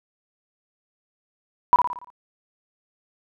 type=tone with echo; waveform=sine; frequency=982 Hz; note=B5; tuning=10 cents flat; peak=-9 dBFS; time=1.73-1.76 s; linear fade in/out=0 ms; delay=57 ms; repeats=6; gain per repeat=-6 dB; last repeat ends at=2.102 s; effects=none